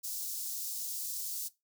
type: high-pass noise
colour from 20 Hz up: white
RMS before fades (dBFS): -38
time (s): 0.03-1.49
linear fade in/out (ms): 20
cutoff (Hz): 4800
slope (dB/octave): 24
effects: noise-tail reverb RT60 0.2 s tail -18 dB re dry

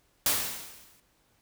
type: noise with exponential decay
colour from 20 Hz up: white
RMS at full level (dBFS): -23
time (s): 0.26-1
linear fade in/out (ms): 2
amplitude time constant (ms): 160
effects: pink hiss -68 dBFS RMS until 1.41 s

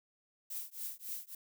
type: noise with tremolo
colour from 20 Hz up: violet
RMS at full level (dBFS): -39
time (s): 0.5-1.35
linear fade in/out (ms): 5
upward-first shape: triangle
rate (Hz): 3.6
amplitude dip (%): 100
effects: none

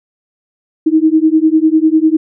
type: beating tone pair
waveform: sine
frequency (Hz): 311.1 / 321.1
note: D#4 / E4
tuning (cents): 0 / -45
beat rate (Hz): 10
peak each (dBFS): -10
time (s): 0.86-2.17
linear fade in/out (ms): 10
effects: none

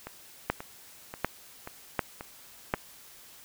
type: two click trains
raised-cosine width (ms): 0.5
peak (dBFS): -10 / -23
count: 4 / 6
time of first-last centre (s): 0.5-2.739 / 0.07-2.744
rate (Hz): 1.34 / 1.87
effects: white hiss -52 dBFS RMS until 3.44 s

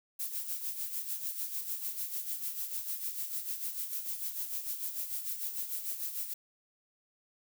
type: noise with tremolo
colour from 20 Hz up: violet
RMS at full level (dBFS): -35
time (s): 0.19-6.34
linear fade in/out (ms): 10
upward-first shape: sine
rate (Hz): 6.7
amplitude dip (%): 60
effects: none

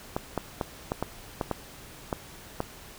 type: clicks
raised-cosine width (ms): 1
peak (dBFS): -13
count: 9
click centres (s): 0.165 / 0.377 / 0.612 / 0.919 / 1.026 / 1.412 / 1.513 / 2.128 / 2.604
effects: pink hiss -47 dBFS RMS until 2.98 s

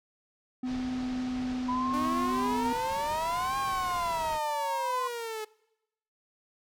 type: tone with pitch glide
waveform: triangle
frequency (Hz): 253.7 to 251.7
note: B3 to B3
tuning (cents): +47 to +33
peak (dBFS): -28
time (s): 0.63-2.73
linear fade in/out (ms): 5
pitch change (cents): -14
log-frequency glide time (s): 0.92-2.09
type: low-pass noise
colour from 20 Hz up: pink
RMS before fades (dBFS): -44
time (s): 0.64-4.4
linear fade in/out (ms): 50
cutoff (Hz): 5700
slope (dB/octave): 24
type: tone with vibrato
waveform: sine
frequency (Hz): 987.8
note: B5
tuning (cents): 0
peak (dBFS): -29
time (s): 1.68-5.08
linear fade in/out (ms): 10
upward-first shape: sine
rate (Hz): 0.62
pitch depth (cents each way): 170
type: exponential two-way sweep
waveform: sawtooth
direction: up then down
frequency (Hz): 293.7 to 809 to 426.6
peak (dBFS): -30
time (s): 1.93-5.45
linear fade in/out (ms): 10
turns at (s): 3.58
effects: noise-tail reverb RT60 0.9 s tail -23 dB re dry

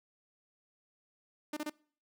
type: tone bursts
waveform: sawtooth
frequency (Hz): 300.1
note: D4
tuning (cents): +38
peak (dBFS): -31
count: 3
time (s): 1.53-1.698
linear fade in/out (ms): 5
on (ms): 38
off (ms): 27
effects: noise-tail reverb RT60 0.5 s tail -24 dB re dry

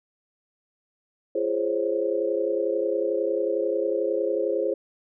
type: chord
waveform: sine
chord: Db major seventh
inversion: first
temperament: equal with one note detuned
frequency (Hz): 341.8 / 415.3 / 523.3 / 554.4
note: F4 / Ab4 / C5 / Db5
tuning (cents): -37 / 0 / 0 / 0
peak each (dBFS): -29 / -27 / -26 / -31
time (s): 1.35-4.74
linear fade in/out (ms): 5
effects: none

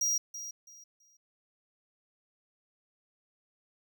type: tone with echo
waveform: square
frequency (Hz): 5720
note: F8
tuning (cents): +41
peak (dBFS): -27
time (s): 0.01-0.18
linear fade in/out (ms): 5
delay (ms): 330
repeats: 3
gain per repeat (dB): -12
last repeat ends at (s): 1.17
effects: none

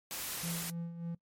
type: noise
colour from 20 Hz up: white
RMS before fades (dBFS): -39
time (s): 0.11-0.7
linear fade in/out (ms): 0
type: tone with tremolo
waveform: triangle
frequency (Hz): 169.1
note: E3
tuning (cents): +44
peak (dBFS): -33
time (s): 0.43-1.15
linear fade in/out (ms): 5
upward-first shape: sine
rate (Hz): 3.4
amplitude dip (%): 60
effects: noise-tail reverb RT60 0.1 s tail -21 dB re dry + MP3 64 kbps

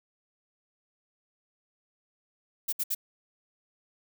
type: noise bursts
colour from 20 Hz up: violet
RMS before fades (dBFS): -29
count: 3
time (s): 2.68-2.949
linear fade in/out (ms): 10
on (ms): 47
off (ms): 64
effects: none

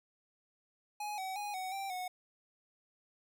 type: tone with pitch steps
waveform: square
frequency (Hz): 836 / 758 / 826 / 748 / 783 / 733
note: G#5 / F#5 / G#5 / F#5 / G5 / F#5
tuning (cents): +11 / +42 / -10 / +19 / -2 / -16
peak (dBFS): -38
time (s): 1-2.08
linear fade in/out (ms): 5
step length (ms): 180
effects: none

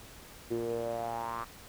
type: tone with band-pass filter sweep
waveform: sawtooth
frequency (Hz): 116.3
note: A#2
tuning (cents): -4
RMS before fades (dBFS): -35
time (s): 0.5-1.45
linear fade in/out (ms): 20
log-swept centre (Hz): 350 to 1200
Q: 5.6
effects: pink hiss -51 dBFS RMS until 1.68 s

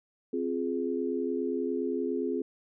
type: chord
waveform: sine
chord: F minor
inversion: second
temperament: just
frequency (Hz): 261.9 / 349.2 / 419.1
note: C4 / F4 / Ab4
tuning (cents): +2 / 0 / +16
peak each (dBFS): -32 / -33 / -32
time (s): 0.33-2.42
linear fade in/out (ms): 5
effects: none

